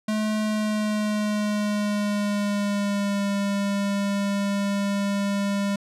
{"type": "tone with pitch glide", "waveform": "square", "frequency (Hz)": [214.7, 200.3], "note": ["A3", "G3"], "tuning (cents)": [-42, 38], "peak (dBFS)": -23, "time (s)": [0.08, 5.76], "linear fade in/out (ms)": 5, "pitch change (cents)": -120, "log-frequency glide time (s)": [0.41, 3.27], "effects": ["low-pass 10000 Hz 12 dB/octave"]}